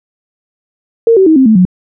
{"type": "tone with pitch steps", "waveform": "sine", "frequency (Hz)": [459, 381.5, 317.1, 263.6, 219.1, 182.15], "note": ["A#4", "G4", "D#4", "C4", "A3", "F#3"], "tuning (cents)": [-27, -47, 33, 13, -7, -27], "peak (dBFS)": -3, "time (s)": [1.07, 1.652], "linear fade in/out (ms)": 2, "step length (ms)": 97, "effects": []}